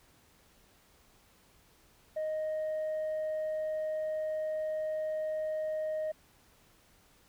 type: tone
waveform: sine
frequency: 622.3 Hz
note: D#5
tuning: in tune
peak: -29 dBFS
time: 2.16-6.12 s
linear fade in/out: 10 ms
effects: tanh soft clip ceiling -30 dBFS + pink hiss -64 dBFS RMS until 7.28 s